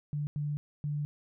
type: tone bursts at uneven times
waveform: sine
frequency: 147.2 Hz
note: D3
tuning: 4 cents sharp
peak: -30 dBFS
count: 3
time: 0.13-0.27 / 0.36-0.57 / 0.84-1.05 s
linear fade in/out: 0 ms
effects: none